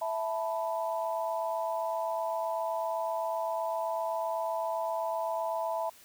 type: chord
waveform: sine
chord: E suspended fourth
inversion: none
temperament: equal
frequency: 659.3 / 880 / 987.8 Hz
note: E5 / A5 / B5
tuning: 0 / 0 / 0 cents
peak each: -32 / -35 / -36 dBFS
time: 0.01-5.9 s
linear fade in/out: 10 ms
effects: white hiss -56 dBFS RMS until 6.04 s